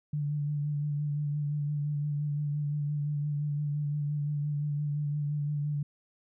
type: tone with vibrato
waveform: sine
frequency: 146.83 Hz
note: D3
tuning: in tune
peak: -28 dBFS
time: 0.13-5.83 s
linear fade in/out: 5 ms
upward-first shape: sine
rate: 5.8 Hz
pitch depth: 27 cents each way
effects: none